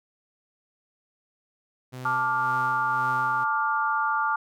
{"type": "tone with tremolo", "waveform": "sawtooth", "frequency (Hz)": 127.5, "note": "C3", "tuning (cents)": -44, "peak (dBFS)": -31, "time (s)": [1.92, 3.45], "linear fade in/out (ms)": 20, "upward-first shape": "sine", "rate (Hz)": 1.9, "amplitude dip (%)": 50}
{"type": "chord", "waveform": "sine", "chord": "D minor", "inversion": "second", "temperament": "just", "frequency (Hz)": [881, 1174.7, 1409.6], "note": ["A5", "D6", "F6"], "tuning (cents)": [2, 0, 16], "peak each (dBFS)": [-27, -26, -27], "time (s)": [2.05, 4.36], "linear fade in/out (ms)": 5}
{"effects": []}